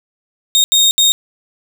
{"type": "tone bursts at uneven times", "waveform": "30% pulse", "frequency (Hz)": 3703, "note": "A#7", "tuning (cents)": -12, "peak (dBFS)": -6, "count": 3, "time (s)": [[0.55, 0.64], [0.72, 0.91], [0.98, 1.12]], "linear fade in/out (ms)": 0, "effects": []}